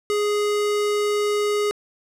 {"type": "tone", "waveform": "square", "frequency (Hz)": 415.3, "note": "G#4", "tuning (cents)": 0, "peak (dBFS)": -20, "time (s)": [0.1, 1.71], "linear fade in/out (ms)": 0, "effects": ["low-pass 11000 Hz 12 dB/octave"]}